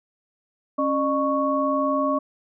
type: tone cluster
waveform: sine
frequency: 274.4 / 606 / 1109 Hz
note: C#4 / D#5 / C#6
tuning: -17 / -46 / 0 cents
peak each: -24 dBFS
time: 0.78-2.19 s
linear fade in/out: 10 ms
effects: none